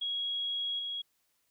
sine tone with level steps, 3312 Hz, G#7, 5 cents flat, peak -31 / -34 dBFS, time 0.01-1.02 s, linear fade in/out 10 ms, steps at 0.79 s, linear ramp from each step 2 ms, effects white hiss -75 dBFS RMS until 1.5 s

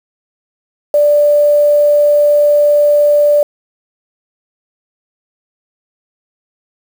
sine tone with quantisation, 587.3 Hz, D5, in tune, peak -6 dBFS, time 0.94-3.43 s, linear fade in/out 2 ms, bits 5, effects none

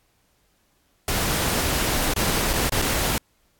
pink noise with dropouts, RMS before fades -23 dBFS, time 1.08-3.18 s, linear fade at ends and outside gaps 1 ms, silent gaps 2.136-2.163 / 2.532-2.536 / 2.695-2.722 / 2.817-2.822 s, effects pink hiss -65 dBFS RMS until 3.59 s + AAC 64 kbps

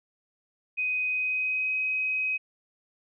sine tone with pitch glide, 2505 to 2528 Hz, D#7 to D#7, +11 to +27 cents, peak -25 dBFS, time 0.77-2.38 s, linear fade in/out 20 ms, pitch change +16 cents, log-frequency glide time 1.08-1.73 s, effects none

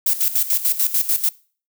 violet noise with tremolo, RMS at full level -17 dBFS, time 0.06-1.29 s, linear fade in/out 5 ms, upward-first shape square, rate 6.8 Hz, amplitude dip 75%, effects noise-tail reverb RT60 0.4 s tail -22 dB re dry

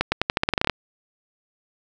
accelerating click train, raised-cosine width 0.3 ms, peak -3 dBFS, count 13, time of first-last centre 0.01-0.697 s, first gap 110 ms, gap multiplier 0.87, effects none

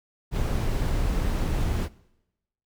brown noise, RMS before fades -25 dBFS, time 0.31-1.89 s, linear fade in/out 50 ms, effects noise-tail reverb RT60 0.9 s tail -21 dB re dry

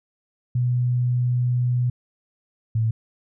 sine tone pair in turn, 123.47 / 112.12 Hz, B2 / A2, 0 / +33 cents, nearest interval major second, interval 167 cents, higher first, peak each -18 dBFS, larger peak neither, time 0.55-1.9 / 2.75-2.91 s, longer first, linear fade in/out 5 ms, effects none

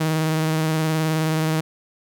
sawtooth tone with vibrato, 158 Hz, D#3, 27 cents sharp, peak -15 dBFS, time 0-1.61 s, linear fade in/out 10 ms, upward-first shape sine, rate 19 Hz, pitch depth 23 cents each way, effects none

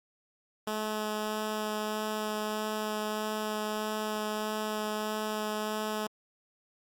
10% pulse tone with vibrato, 214 Hz, A3, 48 cents flat, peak -23 dBFS, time 0.67-6.07 s, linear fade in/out 5 ms, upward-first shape sine, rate 1.6 Hz, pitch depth 8 cents each way, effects Opus 48 kbps

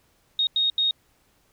sine tone bursts at uneven times, 3729 Hz, A#7, in tune, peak -19 dBFS, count 3, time 0.39-0.47 / 0.56-0.7 / 0.78-0.91 s, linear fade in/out 2 ms, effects pink hiss -64 dBFS RMS until 1.52 s

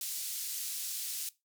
white band-pass noise, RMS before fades -38 dBFS, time 0.01-1.29 s, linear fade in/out 2 ms, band 4100 to 15000 Hz, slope 12 dB/octave, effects noise-tail reverb RT60 0.2 s tail -18 dB re dry

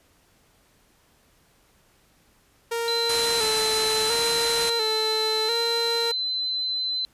sawtooth tone with vibrato, 450.9 Hz, A4, 42 cents sharp, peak -21 dBFS, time 2.71-6.12 s, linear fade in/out 10 ms, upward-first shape square, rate 0.72 Hz, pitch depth 51 cents each way
sine tone, 4047 Hz, B7, 42 cents sharp, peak -24 dBFS, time 2.88-7.05 s, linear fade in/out 0 ms
white low-pass noise, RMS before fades -30 dBFS, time 3.09-4.7 s, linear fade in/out 5 ms, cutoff 11000 Hz, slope 48 dB/octave
effects pink hiss -61 dBFS RMS until 7.13 s + resampled to 32000 Hz

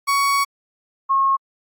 35% pulse / sine tone pair in turn, 1119 / 1085.3 Hz, C#6 / C#6, +16 / -37 cents, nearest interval minor second, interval 53 cents, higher first, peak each -14 dBFS, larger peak neither, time 0.07-0.45 / 1.09-1.37 s, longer first, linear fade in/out 20 ms, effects AAC 64 kbps

